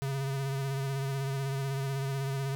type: tone with vibrato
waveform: square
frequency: 136.5 Hz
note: C#3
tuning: 26 cents flat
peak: -31 dBFS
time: 0.02-2.55 s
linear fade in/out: 0 ms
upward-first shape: sine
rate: 16 Hz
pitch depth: 31 cents each way
effects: none